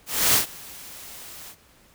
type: noise with ADSR envelope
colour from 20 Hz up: white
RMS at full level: -17 dBFS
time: 0.06-1.56 s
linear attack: 280 ms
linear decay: 120 ms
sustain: -24 dB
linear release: 66 ms
effects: pink hiss -56 dBFS RMS until 1.94 s